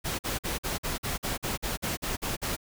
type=noise bursts; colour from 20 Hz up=pink; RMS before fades=-31 dBFS; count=13; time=0.04-2.566 s; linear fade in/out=20 ms; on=150 ms; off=48 ms; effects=none